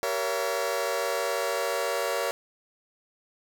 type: chord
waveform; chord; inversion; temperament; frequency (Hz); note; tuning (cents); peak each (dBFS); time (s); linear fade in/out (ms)
sawtooth; G diminished seventh; none; just; 392 / 470.4 / 564.5 / 677.4; G4 / Bb4 / Db5 / Fb5; 0 / +16 / +31 / +47; -32 / -27 / -26 / -29; 0.03-2.31; 0
effects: none